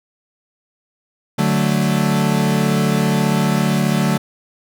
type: chord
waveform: 40% pulse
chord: D major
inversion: none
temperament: equal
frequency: 146.83 / 185 / 220 Hz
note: D3 / F#3 / A3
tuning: 0 / 0 / 0 cents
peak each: -18 dBFS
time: 1.38-4.18 s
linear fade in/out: 10 ms
effects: none